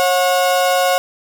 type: tone pair together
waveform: 35% pulse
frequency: 544.9 / 725 Hz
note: C#5 / F#5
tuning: -30 / -35 cents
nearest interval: perfect fourth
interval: 495 cents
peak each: -14 dBFS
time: 0-0.98 s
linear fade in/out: 0 ms
effects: none